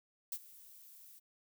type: noise with ADSR envelope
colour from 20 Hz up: violet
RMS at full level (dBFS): -37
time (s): 0.32-1.2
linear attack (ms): 4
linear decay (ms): 56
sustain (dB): -20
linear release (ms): 22
effects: none